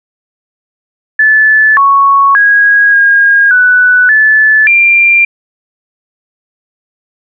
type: tone with pitch steps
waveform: sine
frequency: 1738 / 1109 / 1648 / 1627 / 1488 / 1737 / 2380 Hz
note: A6 / C#6 / G#6 / G#6 / F#6 / A6 / D7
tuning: -22 / 0 / -14 / -36 / +9 / -23 / +22 cents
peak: -3 dBFS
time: 1.19-5.25 s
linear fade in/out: 5 ms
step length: 580 ms
effects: none